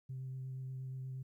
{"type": "tone with vibrato", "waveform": "sine", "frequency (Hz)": 130.81, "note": "C3", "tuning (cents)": 0, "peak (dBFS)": -39, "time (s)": [0.09, 1.23], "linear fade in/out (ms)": 10, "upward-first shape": "sine", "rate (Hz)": 8.4, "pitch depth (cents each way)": 12, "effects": ["tanh soft clip ceiling -37 dBFS", "13-bit"]}